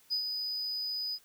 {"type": "tone with ADSR envelope", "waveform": "triangle", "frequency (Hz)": 4978, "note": "D#8", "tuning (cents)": 0, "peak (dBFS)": -25, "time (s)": [0.1, 1.19], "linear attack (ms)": 28, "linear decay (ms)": 91, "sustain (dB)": -6, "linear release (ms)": 53, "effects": ["tanh soft clip ceiling -24 dBFS", "white hiss -63 dBFS RMS until 1.24 s"]}